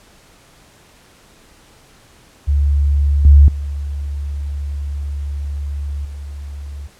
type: tone with level steps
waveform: sine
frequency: 71.5 Hz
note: D2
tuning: 46 cents flat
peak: -11 / -3 / -20 / -26 dBFS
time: 2.47-6.88 s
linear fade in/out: 20 ms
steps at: 3.25 / 3.48 / 6.05 s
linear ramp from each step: 2 ms
effects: pink hiss -48 dBFS RMS until 6.99 s + low-pass 11000 Hz 12 dB/octave